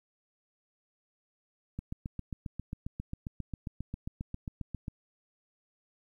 click train, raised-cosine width 5 ms, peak -24 dBFS, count 24, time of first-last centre 1.79-4.881 s, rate 7.44 Hz, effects 11-bit

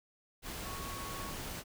sine tone in noise, 1108.7 Hz, C#6, in tune, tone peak -45 dBFS, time 0.63-1.35 s, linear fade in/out 50 ms, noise pink, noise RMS -42 dBFS, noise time 0.42-1.64 s, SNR -6 dB, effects none

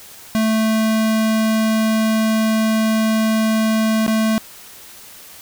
square tone with dropouts, 220 Hz, A3, in tune, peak -15 dBFS, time 0.35-4.38 s, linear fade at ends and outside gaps 0 ms, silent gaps 4.065-4.079 s, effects white hiss -40 dBFS RMS until 5.41 s

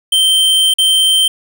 square tone with dropouts, 3122 Hz, G7, 8 cents flat, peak -9 dBFS, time 0.12-1.28 s, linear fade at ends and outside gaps 5 ms, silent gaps 0.739-0.784 s, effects 8-bit

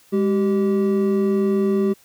triangle tone pair together, 204.7 / 386.6 Hz, G#3 / G4, -25 / -24 cents, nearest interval major seventh, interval 1101 cents, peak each -17 dBFS, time 0.12-1.94 s, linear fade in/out 20 ms, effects white hiss -54 dBFS RMS until 2.04 s

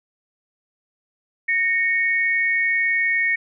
sine tone pair together, 1853.7 / 2215 Hz, A#6 / C#7, -10 / -2 cents, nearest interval minor third, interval 308 cents, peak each -20 dBFS, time 1.48-3.36 s, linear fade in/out 10 ms, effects none

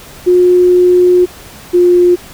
sine tone pair in turn, 359.3 / 354.4 Hz, F4 / F4, +49 / +25 cents, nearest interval unison, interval 24 cents, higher first, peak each -4 dBFS, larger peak neither, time 0.26-1.26 / 1.73-2.16 s, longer first, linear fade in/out 20 ms, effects pink hiss -34 dBFS RMS until 2.33 s

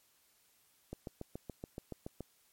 click train, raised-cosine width 2 ms, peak -28 dBFS, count 10, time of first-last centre 0.93-2.207 s, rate 7.05 Hz, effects white hiss -70 dBFS RMS until 2.52 s + MP3 64 kbps

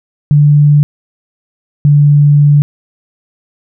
sine tone pair in turn, 146.83 / 145.73 Hz, D3 / D3, 0 / -13 cents, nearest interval unison, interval 13 cents, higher first, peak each -3 dBFS, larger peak neither, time 0.31-0.83 / 1.85-2.62 s, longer second, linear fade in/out 0 ms, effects none

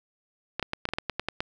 clicks, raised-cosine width 0.3 ms, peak -12 dBFS, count 11, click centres 0.596 / 0.627 / 0.734 / 0.854 / 0.889 / 0.936 / 0.985 / 1.097 / 1.196 / 1.286 / 1.405 s, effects none

